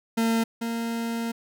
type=tone pair in turn; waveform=40% pulse; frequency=227.5 / 230.7 Hz; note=A#3 / A#3; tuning=-42 / -18 cents; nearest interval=unison; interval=24 cents; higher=second; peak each=-20 / -26 dBFS; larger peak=first; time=0.17-0.44 / 0.61-1.32 s; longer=second; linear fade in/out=10 ms; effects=none